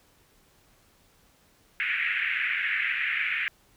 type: band-pass noise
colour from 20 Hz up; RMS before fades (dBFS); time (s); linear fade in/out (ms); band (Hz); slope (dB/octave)
white; -28; 1.8-3.48; 0; 1600 to 2500; 48
effects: pink hiss -62 dBFS RMS until 3.76 s